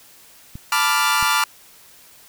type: clicks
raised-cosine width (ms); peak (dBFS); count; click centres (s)
5; -21; 2; 0.555 / 1.227
type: chord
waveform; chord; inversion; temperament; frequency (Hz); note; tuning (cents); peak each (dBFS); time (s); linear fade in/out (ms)
sawtooth; B half-diminished seventh; third; equal; 880 / 987.8 / 1174.7 / 1396.9; A5 / B5 / D6 / F6; 0 / 0 / 0 / 0; -20 / -20 / -17 / -17; 0.72-1.44; 2
effects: white hiss -48 dBFS RMS until 2.28 s